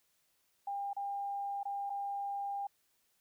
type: tone with dropouts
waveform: sine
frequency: 801 Hz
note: G5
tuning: 37 cents sharp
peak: -35 dBFS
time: 0.67-2.67 s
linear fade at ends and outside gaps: 5 ms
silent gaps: 0.932-0.965 / 1.632-1.653 / 1.897-1.901 s
effects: white hiss -75 dBFS RMS until 3.2 s